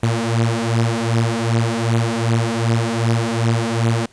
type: beating tone pair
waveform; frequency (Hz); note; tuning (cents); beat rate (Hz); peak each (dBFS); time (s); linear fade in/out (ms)
sawtooth; 113.9 / 116.5; A#2 / A#2; -40 / -1; 2.6; -15; 0.03-4.06; 5
effects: pink hiss -51 dBFS RMS until 4.12 s + resampled to 22050 Hz